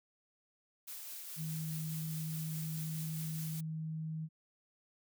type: noise with tremolo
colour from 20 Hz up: blue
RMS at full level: -45 dBFS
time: 0.87-3.61 s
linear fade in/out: 10 ms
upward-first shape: triangle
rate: 4.8 Hz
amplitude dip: 30%
type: tone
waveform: sine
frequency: 158.4 Hz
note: D#3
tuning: 31 cents sharp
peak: -37 dBFS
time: 1.36-4.29 s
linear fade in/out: 50 ms
effects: none